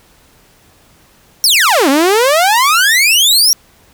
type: exponential two-way sweep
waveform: sawtooth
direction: down then up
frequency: 5780 to 261.6 to 5780 Hz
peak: -4 dBFS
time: 1.44-3.53 s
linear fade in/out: 0 ms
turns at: 1.89 s
effects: pink hiss -48 dBFS RMS until 3.93 s